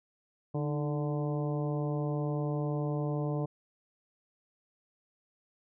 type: harmonic tone with a mistuned harmonic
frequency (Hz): 146.83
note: D3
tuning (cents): 0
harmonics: 1 / 2 / 3 / 4 / 5 / 6 / 7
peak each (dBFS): -31 / -37 / -38 / -40 / -44 / -48 / -48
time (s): 0.54-3.46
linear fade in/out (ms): 10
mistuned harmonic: 2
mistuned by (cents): +64
effects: none